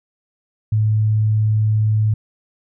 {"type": "tone", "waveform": "sine", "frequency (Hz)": 107.9, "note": "A2", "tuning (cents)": -33, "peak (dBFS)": -13, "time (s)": [0.72, 2.14], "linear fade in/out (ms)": 5, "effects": []}